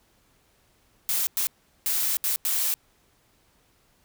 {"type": "noise bursts at uneven times", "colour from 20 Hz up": "blue", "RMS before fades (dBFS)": -25, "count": 5, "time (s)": [[1.09, 1.27], [1.37, 1.47], [1.86, 2.17], [2.24, 2.36], [2.45, 2.74]], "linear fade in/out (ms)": 0, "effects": ["pink hiss -64 dBFS RMS until 4.04 s"]}